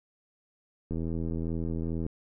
click train, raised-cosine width 3 ms, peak -21 dBFS, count 96, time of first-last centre 0.91-2.064 s, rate 82.3 Hz, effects none

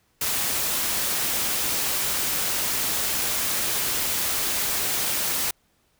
white noise, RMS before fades -25 dBFS, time 0.21-5.51 s, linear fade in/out 5 ms, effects pink hiss -66 dBFS RMS until 5.99 s

